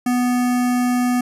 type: tone with notch filter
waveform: square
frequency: 246.9 Hz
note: B3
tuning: in tune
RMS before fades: -18 dBFS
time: 0.06-1.21 s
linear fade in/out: 5 ms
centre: 3700 Hz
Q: 1.4
effects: resampled to 32000 Hz